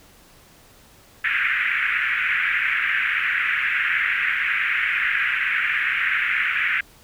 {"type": "band-pass noise", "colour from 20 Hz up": "pink", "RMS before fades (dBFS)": -22, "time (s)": [1.24, 6.81], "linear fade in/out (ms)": 5, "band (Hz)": [1500, 2500], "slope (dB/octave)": 48, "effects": ["pink hiss -51 dBFS RMS until 7.03 s"]}